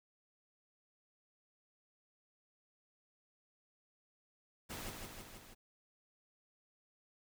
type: noise with echo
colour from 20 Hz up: pink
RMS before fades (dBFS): -45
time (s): 4.69-4.91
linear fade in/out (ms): 20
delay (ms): 160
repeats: 4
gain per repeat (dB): -3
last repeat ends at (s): 5.55
effects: none